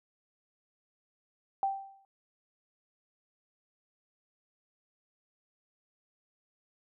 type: tone with exponential decay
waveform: sine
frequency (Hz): 782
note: G5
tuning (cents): -4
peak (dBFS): -24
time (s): 1.63-2.05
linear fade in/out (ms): 1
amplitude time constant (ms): 90
effects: none